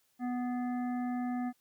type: harmonic tone with a mistuned harmonic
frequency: 246.9 Hz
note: B3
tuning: in tune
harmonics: 1 / 3 / 5 / 7 / 8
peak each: -32 / -40 / -50 / -52 / -56 dBFS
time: 0.19-1.53 s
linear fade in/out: 50 ms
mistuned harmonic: 8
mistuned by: +79 cents
effects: white hiss -73 dBFS RMS until 1.6 s